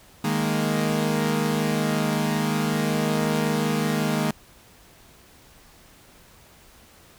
sawtooth chord, D# suspended fourth, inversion none, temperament equal, 155.56 / 207.7 / 233.1 Hz, D#3 / G#3 / A#3, 0 / 0 / 0 cents, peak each -22 dBFS, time 0.24-4.31 s, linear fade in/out 5 ms, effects pink hiss -52 dBFS RMS until 7.18 s

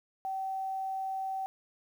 sine tone, 768 Hz, G5, 36 cents flat, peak -32 dBFS, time 0.25-1.46 s, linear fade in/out 0 ms, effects 10-bit

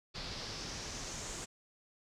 pink noise with low-pass filter sweep, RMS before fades -43 dBFS, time 0.14-1.46 s, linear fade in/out 20 ms, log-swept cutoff 4500 to 7400 Hz, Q 3.5, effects none

